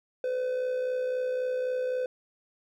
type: tone with amplitude modulation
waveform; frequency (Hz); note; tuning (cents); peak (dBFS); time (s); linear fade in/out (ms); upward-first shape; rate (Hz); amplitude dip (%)
triangle; 506; B4; +42; -23; 0.24-2.06; 2; sine; 63.8; 45
effects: none